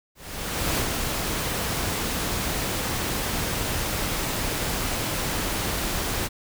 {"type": "noise with ADSR envelope", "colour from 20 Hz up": "pink", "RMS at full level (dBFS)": -24, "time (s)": [0.15, 6.29], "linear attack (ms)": 630, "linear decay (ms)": 77, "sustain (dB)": -3, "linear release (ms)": 34, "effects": []}